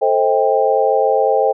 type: chord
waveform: sine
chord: A half-diminished seventh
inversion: none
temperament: just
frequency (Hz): 440 / 528 / 633.6 / 792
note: A4 / C5 / Eb5 / G5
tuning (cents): 0 / +16 / +31 / +18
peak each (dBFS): -17 / -16 / -19 / -17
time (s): 0.01-1.53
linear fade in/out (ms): 20
effects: none